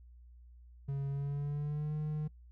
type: tone with pitch glide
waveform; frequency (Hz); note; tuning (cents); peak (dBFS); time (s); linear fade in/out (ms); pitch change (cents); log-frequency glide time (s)
triangle; 138.7 to 152.13; C#3 to D#3; +1 to -39; -31; 0.88-2.28; 10; +160; 1.09-1.95
effects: noise-tail reverb RT60 0.1 s tail -22 dB re dry + added 60 Hz sine -53 dBFS peak until 2.51 s